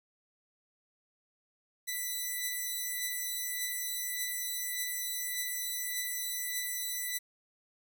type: beating tone pair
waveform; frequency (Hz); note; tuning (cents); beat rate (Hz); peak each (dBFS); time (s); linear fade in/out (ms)
5% pulse; 1984 / 1985.7; B6 / B6; +7 / +9; 1.7; -30 / -24; 1.87-7.19; 20
effects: none